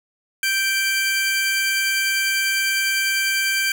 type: tone pair together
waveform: sawtooth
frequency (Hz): 1568 / 2347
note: G6 / D7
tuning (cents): 0 / -2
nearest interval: perfect fifth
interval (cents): 698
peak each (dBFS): -18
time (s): 0.43-3.72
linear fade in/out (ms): 2
effects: none